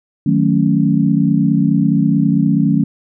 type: chord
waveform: sine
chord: D# half-diminished seventh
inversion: none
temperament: equal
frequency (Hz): 155.56 / 185 / 220 / 277.2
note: D#3 / F#3 / A3 / C#4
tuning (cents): 0 / 0 / 0 / 0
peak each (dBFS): -16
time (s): 0.26-2.84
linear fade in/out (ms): 5
effects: none